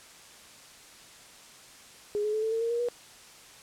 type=tone with pitch steps; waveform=sine; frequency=415.3 / 424.3 / 433.4 / 442.8 / 452.4 / 462.1 / 472.1 / 482.3 Hz; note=G#4 / G#4 / A4 / A4 / A4 / A#4 / A#4 / B4; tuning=0 / +37 / -26 / +11 / +48 / -15 / +22 / -41 cents; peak=-26 dBFS; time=2.15-2.886 s; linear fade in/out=0 ms; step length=92 ms; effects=white hiss -51 dBFS RMS until 3.62 s + low-pass 9000 Hz 12 dB/octave